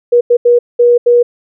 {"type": "tone bursts at uneven times", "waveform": "sine", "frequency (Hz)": 481.1, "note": "B4", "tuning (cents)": -45, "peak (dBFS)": -4, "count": 5, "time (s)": [[0.12, 0.21], [0.3, 0.37], [0.45, 0.59], [0.79, 0.98], [1.06, 1.23]], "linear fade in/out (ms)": 10, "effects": []}